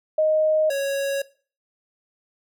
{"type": "tone pair in turn", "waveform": ["sine", "square"], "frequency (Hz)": [622.3, 553.6], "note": ["D#5", "C#5"], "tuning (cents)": [0, -2], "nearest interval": "major second", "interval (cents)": 202, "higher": "first", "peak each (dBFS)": [-16, -23], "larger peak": "first", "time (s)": [[0.18, 0.7], [0.7, 1.22]], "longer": "neither", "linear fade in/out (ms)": 5, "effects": ["noise-tail reverb RT60 0.4 s tail -19 dB re dry"]}